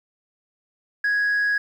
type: tone with amplitude modulation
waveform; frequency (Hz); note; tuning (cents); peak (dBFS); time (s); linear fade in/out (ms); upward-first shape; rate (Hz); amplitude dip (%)
sine; 1662; G#6; +1; -15; 1.04-1.58; 5; sine; 199; 30
effects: tanh soft clip ceiling -17 dBFS + 9-bit